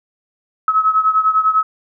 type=beating tone pair; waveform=sine; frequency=1284 / 1294 Hz; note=E6 / E6; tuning=-46 / -32 cents; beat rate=10 Hz; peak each=-13 / -17 dBFS; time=0.68-1.63 s; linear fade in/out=2 ms; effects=none